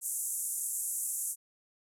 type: band-pass noise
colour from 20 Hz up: white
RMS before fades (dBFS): -35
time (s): 0.01-1.36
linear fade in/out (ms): 50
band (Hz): 7100 to 12000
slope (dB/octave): 48
effects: none